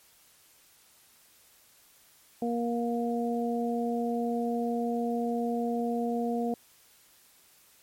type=harmonic tone; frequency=235.8 Hz; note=A#3; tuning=20 cents sharp; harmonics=1 / 2 / 3; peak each=-29 / -32 / -34 dBFS; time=2.42-6.54 s; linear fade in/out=2 ms; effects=white hiss -60 dBFS RMS until 7.82 s + MP3 64 kbps